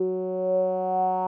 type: tone with low-pass filter sweep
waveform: 10% pulse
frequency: 185 Hz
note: F#3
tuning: in tune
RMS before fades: -25 dBFS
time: 0-1.27 s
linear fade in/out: 5 ms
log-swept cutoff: 390 to 870 Hz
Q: 8.6
effects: none